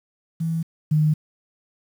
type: tone pair in turn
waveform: sine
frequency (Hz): 163.7 / 153.21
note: E3 / D#3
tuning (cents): -12 / -26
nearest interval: minor second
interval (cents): 114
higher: first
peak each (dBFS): -21 / -15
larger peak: second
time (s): 0.4-0.63 / 0.91-1.14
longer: neither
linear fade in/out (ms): 10
effects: 8-bit